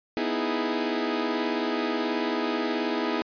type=chord; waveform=sawtooth; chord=E major seventh; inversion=second; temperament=equal; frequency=246.9 / 311.1 / 329.6 / 415.3 Hz; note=B3 / D#4 / E4 / G#4; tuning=0 / 0 / 0 / 0 cents; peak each=-27 dBFS; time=0.17-3.22 s; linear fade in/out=0 ms; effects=resampled to 11025 Hz